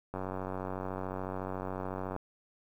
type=click train; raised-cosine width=1 ms; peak=-23 dBFS; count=191; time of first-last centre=0.14-2.163 s; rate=93.9 Hz; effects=10-bit